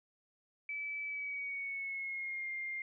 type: tone with pitch glide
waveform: sine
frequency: 2304 to 2113 Hz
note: D7 to C7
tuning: -34 to +16 cents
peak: -37 dBFS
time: 0.69-2.82 s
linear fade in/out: 2 ms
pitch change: -150 cents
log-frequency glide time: 1.05-2.5 s
effects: none